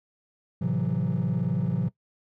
triangle chord, F# half-diminished seventh, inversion first, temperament just, 111 / 133.2 / 166.5 / 185 Hz, A2 / C3 / E3 / F#3, +16 / +31 / +18 / 0 cents, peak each -29 / -26 / -25 / -26 dBFS, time 0.61-1.89 s, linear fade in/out 10 ms, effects noise-tail reverb RT60 0.1 s tail -18 dB re dry + tanh soft clip ceiling -17 dBFS

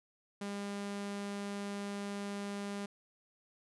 sawtooth tone, 201.6 Hz, G3, 49 cents sharp, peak -34 dBFS, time 0.41-2.86 s, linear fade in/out 5 ms, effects resampled to 24000 Hz

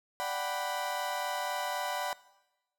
35% pulse chord, G major seventh, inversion second, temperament equal, 587.3 / 740 / 784 / 987.8 Hz, D5 / F#5 / G5 / B5, 0 / 0 / 0 / 0 cents, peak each -37 / -35 / -39 / -35 dBFS, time 0.2-2.13 s, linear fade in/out 0 ms, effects noise-tail reverb RT60 1.0 s tail -19 dB re dry

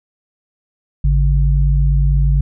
sine tone pair together, 52.5 / 141.3 Hz, G#1 / C#3, +19 / +34 cents, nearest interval octave + perfect fourth, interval 1715 cents, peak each -11 / -16 dBFS, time 1.04-2.41 s, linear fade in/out 5 ms, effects none

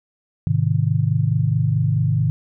sine chord, Ab major, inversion none, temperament equal with one note detuned, 106.31 / 130.81 / 155.56 Hz, Ab2 / C3 / Eb3, +41 / 0 / 0 cents, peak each -20 dBFS, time 0.47-2.3 s, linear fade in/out 0 ms, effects none

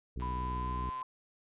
harmonic tone, 61.74 Hz, B1, in tune, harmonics 1 / 2 / 3 / 4 / 5 / 6 / 7, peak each -36 / -42 / -46 / -48 / -50 / -52 / -53 dBFS, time 0.16-0.9 s, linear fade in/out 5 ms
click train, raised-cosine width 0.3 ms, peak -36 dBFS, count 108, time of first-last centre 0.2-1.017 s, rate 131 Hz
sine tone with pitch glide, 995 to 1025.9 Hz, B5 to C6, +13 to -34 cents, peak -36 dBFS, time 0.22-1.03 s, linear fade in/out 2 ms, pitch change +53 cents, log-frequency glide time 0.34-0.82 s
effects resampled to 8000 Hz

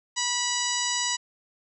harmonic tone, 977 Hz, B5, 19 cents flat, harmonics 1 / 2 / 3 / 4 / 5 / 6 / 7 / 8, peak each -33 / -33 / -33 / -33 / -33 / -33 / -33 / -33 dBFS, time 0.16-1.17 s, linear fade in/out 20 ms, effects none

